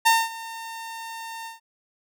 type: tone with ADSR envelope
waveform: sawtooth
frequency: 909 Hz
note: A#5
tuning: 44 cents flat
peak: -10 dBFS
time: 0.05-1.6 s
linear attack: 17 ms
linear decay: 220 ms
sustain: -20 dB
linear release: 140 ms
effects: none